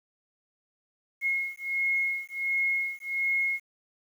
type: beating tone pair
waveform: sine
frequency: 2161 / 2162.4 Hz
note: C#7 / C#7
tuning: -45 / -44 cents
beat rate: 1.4 Hz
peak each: -29 dBFS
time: 1.21-3.6 s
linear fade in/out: 50 ms
effects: 9-bit